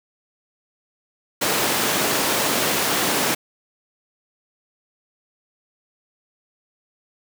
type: high-pass noise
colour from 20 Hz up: pink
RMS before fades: -21 dBFS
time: 1.41-3.35 s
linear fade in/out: 10 ms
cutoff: 250 Hz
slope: 12 dB/octave
effects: none